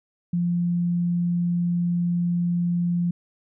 sine tone, 173.9 Hz, F3, 7 cents flat, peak -20 dBFS, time 0.33-3.11 s, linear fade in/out 5 ms, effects none

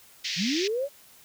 white band-pass noise, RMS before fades -31 dBFS, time 0.24-0.68 s, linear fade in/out 10 ms, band 1900 to 5800 Hz, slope 48 dB/octave
sine linear sweep, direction up, 151.9 to 587.3 Hz, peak -25 dBFS, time 0.36-0.89 s, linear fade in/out 50 ms
effects white hiss -54 dBFS RMS until 1.24 s

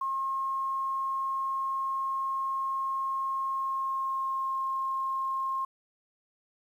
sine tone with pitch glide, 1074 to 1067.2 Hz, C6 to C6, +45 to +34 cents, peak -28 dBFS, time 0.01-5.65 s, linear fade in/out 5 ms, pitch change -11 cents, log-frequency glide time 3.52-4.56 s, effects 10-bit

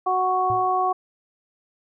harmonic tone, 370 Hz, F#4, in tune, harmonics 1 / 2 / 3, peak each -28 / -21 / -23 dBFS, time 0.06-0.93 s, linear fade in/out 10 ms
triangle tone with exponential decay, 113.3 Hz, A#2, 49 cents flat, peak -25 dBFS, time 0.5-0.73 s, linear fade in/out 0 ms, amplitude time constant 50 ms
effects none

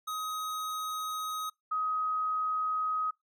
square / sine tone pair in turn, 1261 / 1261 Hz, D#6 / D#6, +23 / +23 cents, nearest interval unison, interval 0 cents, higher neither, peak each -34 / -28 dBFS, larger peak second, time 0.07-1.5 / 1.71-3.11 s, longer first, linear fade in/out 10 ms, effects noise-tail reverb RT60 0.2 s tail -26 dB re dry

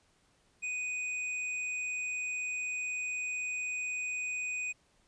sine tone with hard clipping, 2489 Hz, D#7, in tune, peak -35 dBFS, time 0.62-4.73 s, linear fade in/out 20 ms, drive 9 dB, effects pink hiss -69 dBFS RMS until 5.07 s + resampled to 22050 Hz

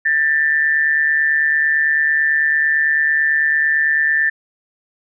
sine tone with amplitude modulation, 1779 Hz, A6, 19 cents sharp, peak -10 dBFS, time 0.05-4.3 s, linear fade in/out 10 ms, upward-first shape sine, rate 149 Hz, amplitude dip 60%, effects none

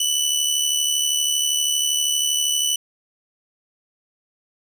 20% pulse tone with amplitude modulation, 2975 Hz, F#7, 9 cents sharp, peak -11 dBFS, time 0-2.76 s, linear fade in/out 5 ms, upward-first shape sine, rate 72.6 Hz, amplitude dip 50%, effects none

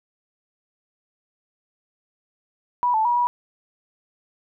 sine tone with pitch steps, 977 / 876 / 962 / 970 Hz, B5 / A5 / B5 / B5, -19 / -8 / -46 / -31 cents, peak -17 dBFS, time 2.83-3.27 s, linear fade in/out 0 ms, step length 110 ms, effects none

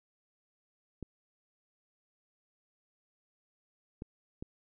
clicks, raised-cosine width 3 ms, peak -27 dBFS, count 3, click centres 1.027 / 4.021 / 4.425 s, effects none

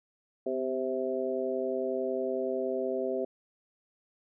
harmonic tone with a mistuned harmonic, 130.81 Hz, C3, in tune, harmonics 2 / 3 / 4 / 5, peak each -37 / -32 / -34 / -35 dBFS, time 0.46-3.25 s, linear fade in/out 5 ms, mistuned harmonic 2, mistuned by -36 cents, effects none

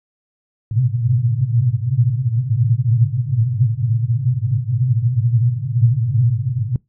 pink band-pass noise, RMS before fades -17 dBFS, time 0.71-6.76 s, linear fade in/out 2 ms, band 110 to 130 Hz, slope 96 dB/octave, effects noise-tail reverb RT60 0.2 s tail -24 dB re dry

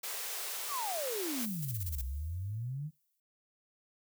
white high-pass noise, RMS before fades -39 dBFS, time 0.03-1.46 s, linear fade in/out 10 ms, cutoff 360 Hz, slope 96 dB/octave
sine exponential two-way sweep, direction down then up, 1255 to 61.74 to 159 Hz, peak -35 dBFS, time 0.68-2.91 s, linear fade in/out 50 ms, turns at 2.02 s
violet noise with exponential decay, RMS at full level -41 dBFS, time 1.4-3.2 s, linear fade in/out 2 ms, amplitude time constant 390 ms
violet noise bursts, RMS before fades -40 dBFS, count 7, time 1.62-2.014 s, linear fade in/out 5 ms, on 34 ms, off 26 ms
effects noise-tail reverb RT60 0.2 s tail -24 dB re dry

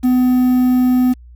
triangle tone with quantisation, 251.7 Hz, B3, 33 cents sharp, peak -8 dBFS, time 0.03-1.14 s, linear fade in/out 20 ms, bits 6, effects added 60 Hz sine -37 dBFS peak until 1.35 s

